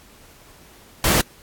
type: noise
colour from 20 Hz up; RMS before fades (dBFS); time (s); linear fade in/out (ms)
pink; -17; 1.04-1.21; 2
effects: pink hiss -49 dBFS RMS until 1.42 s + AAC 64 kbps